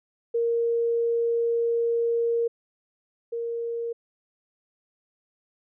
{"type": "tone pair in turn", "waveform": "sine", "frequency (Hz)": [466.2, 466.2], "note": ["A#4", "A#4"], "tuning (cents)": [0, 0], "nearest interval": "unison", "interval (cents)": 0, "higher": "neither", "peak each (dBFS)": [-21, -27], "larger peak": "first", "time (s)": [[0.34, 2.48], [3.32, 3.93]], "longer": "first", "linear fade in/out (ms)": 10, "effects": []}